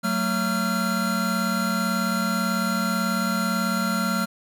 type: tone cluster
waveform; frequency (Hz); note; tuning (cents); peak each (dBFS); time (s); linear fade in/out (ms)
square; 186.2 / 224.4 / 1379; F#3 / A3 / F6; +11 / +34 / -22; -27; 0.03-4.26; 20
effects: none